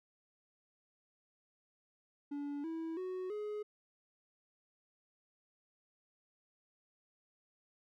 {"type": "tone with pitch steps", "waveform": "triangle", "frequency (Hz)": [287, 325.9, 370, 420.2], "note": ["D4", "E4", "F#4", "G#4"], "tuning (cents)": [-40, -20, 0, 20], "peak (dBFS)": -36, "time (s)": [2.31, 3.63], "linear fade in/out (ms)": 10, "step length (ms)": 330, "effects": []}